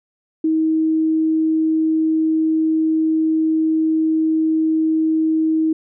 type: tone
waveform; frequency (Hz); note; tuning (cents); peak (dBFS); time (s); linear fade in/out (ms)
sine; 317.6; D#4; +36; -14; 0.44-5.73; 5
effects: none